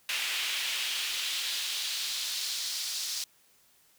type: noise with high-pass filter sweep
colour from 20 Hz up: brown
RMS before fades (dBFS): -33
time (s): 0.09-3.24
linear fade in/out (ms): 2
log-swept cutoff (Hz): 2600 to 4900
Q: 1.9
effects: white hiss -64 dBFS RMS until 3.98 s